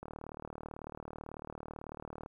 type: click train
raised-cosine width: 1 ms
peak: -29 dBFS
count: 86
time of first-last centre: 0.03-2.261 s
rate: 38.1 Hz
effects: 11-bit